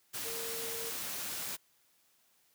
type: tone in noise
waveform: sine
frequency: 458.5 Hz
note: A#4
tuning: 29 cents flat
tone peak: -43 dBFS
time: 0.24-0.91 s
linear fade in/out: 20 ms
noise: white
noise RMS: -39 dBFS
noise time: 0.13-1.57 s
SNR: -7 dB
effects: white hiss -70 dBFS RMS until 2.54 s + high-pass 80 Hz 12 dB/octave